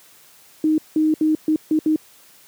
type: tone bursts at uneven times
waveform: sine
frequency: 311.1 Hz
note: D#4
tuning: in tune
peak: -14 dBFS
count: 6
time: 0.64-0.78 / 0.96-1.14 / 1.21-1.35 / 1.48-1.56 / 1.71-1.79 / 1.86-1.96 s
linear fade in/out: 2 ms
effects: white hiss -50 dBFS RMS until 2.47 s + high-pass 100 Hz 12 dB/octave